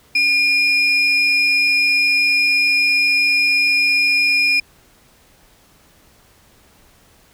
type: tone pair together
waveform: sine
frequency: 2414 / 5109 Hz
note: D7 / D#8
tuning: +47 / +45 cents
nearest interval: octave + minor second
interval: 1298 cents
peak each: -12 / -17 dBFS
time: 0.15-4.6 s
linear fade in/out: 5 ms
effects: tanh soft clip ceiling -9 dBFS + pink hiss -52 dBFS RMS until 7.33 s